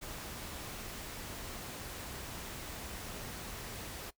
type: noise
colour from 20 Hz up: pink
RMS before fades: -44 dBFS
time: 0.01-4.11 s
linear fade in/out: 20 ms
effects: noise-tail reverb RT60 0.1 s tail -19 dB re dry